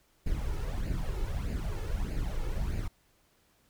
brown noise with flanger, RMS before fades -32 dBFS, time 0.26-2.88 s, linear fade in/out 5 ms, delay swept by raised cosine 0.43 to 2.33 ms, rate 1.6 Hz, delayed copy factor +0.65, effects pink hiss -68 dBFS RMS until 3.69 s

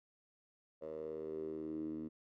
10% pulse tone with band-pass filter sweep, 78.5 Hz, D#2, 16 cents sharp, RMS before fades -43 dBFS, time 0.81-2.09 s, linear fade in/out 20 ms, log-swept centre 540 to 270 Hz, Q 6.3, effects none

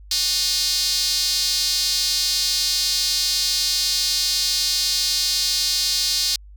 square tone with high-pass filter, 166 Hz, E3, 12 cents sharp, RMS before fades -21 dBFS, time 0.11-6.36 s, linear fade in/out 2 ms, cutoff 4500 Hz, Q 3.8, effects added 50 Hz sine -40 dBFS peak until 6.56 s

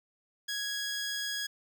15% pulse tone, 1661.2 Hz, G#6, in tune, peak -26 dBFS, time 0.48-1.47 s, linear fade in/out 10 ms, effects none

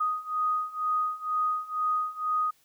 sine beating tone pair, 1244.5 / 1246.6 Hz, D#6 / D#6, 0 / +3 cents, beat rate 2.1 Hz, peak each -30 / -28 dBFS, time 0-2.51 s, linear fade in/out 10 ms, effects white hiss -65 dBFS RMS until 2.64 s

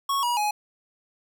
square tone with pitch steps, 1105 / 962 / 837.4 Hz, C#6 / B5 / G#5, -6 / -46 / +14 cents, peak -23 dBFS, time 0.09-0.51 s, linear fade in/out 5 ms, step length 140 ms, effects none

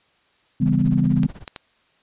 brown noise with tremolo, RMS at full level -32 dBFS, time 0.6-1.46 s, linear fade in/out 50 ms, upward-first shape sine, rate 16 Hz, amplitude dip 95%
sine chord, C# half-diminished seventh, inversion none, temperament just, 138.59 / 166.31 / 199.57 / 249.5 Hz, C#3 / E3 / G3 / B3, 0 / +16 / +31 / +18 cents, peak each -21 dBFS, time 0.6-1.27 s, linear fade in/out 10 ms
clicks, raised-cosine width 0.2 ms, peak -15 dBFS, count 3, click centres 1.233 / 1.478 / 1.562 s
effects white hiss -61 dBFS RMS until 2.02 s + resampled to 8000 Hz

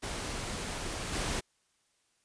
pink noise with level steps, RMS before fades -37 / -33 dBFS, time 0.02-1.41 s, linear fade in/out 20 ms, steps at 1.12 s, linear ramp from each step 20 ms, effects white hiss -73 dBFS RMS until 2.24 s + resampled to 22050 Hz

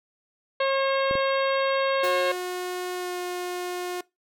harmonic tone, 541 Hz, C#5, 42 cents flat, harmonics 1 / 2 / 3 / 4 / 5 / 6 / 7 / 8, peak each -22 / -28 / -32 / -34 / -36 / -38 / -39 / -40 dBFS, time 0.6-2.32 s, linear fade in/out 5 ms
clicks, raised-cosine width 2 ms, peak -19 dBFS, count 2, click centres 1.111 / 1.154 s
sawtooth tone with pitch glide, 361.9 to 358.4 Hz, F#4 to F4, -38 to +45 cents, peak -25 dBFS, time 2.03-4.01 s, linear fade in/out 5 ms, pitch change -17 cents, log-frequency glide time 2.95-3.18 s
white noise with exponential decay, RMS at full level -36 dBFS, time 2.04-2.22 s, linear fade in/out 1 ms, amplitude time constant 38 ms
effects noise-tail reverb RT60 0.2 s tail -21 dB re dry

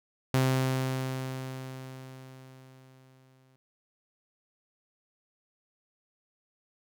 sawtooth tone with exponential decay, 130.81 Hz, C3, in tune, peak -18 dBFS, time 0.34-3.56 s, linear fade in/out 0 ms, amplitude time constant 700 ms, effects none

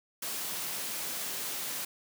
white high-pass noise, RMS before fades -36 dBFS, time 0.22-1.85 s, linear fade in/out 5 ms, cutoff 120 Hz, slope 24 dB/octave, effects none

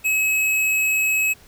square tone, 2566 Hz, E7, 47 cents flat, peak -18 dBFS, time 0.04-1.34 s, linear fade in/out 20 ms, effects pink hiss -50 dBFS RMS until 1.47 s

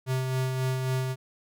square tone with tremolo, 130 Hz, C3, 11 cents flat, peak -25 dBFS, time 0.06-1.16 s, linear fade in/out 50 ms, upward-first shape sine, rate 3.7 Hz, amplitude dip 35%, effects none

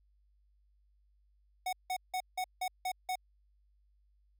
square tone bursts, 740 Hz, F#5, in tune, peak -33 dBFS, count 7, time 1.66-3.156 s, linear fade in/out 5 ms, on 68 ms, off 170 ms, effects added 50 Hz sine -66 dBFS peak until 4.39 s

